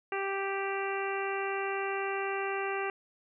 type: harmonic tone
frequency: 392 Hz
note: G4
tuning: in tune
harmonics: 1 / 2 / 3 / 4 / 5 / 6 / 7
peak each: -34 / -37 / -39 / -40 / -41 / -42 / -42 dBFS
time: 0.12-2.9 s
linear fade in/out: 2 ms
effects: none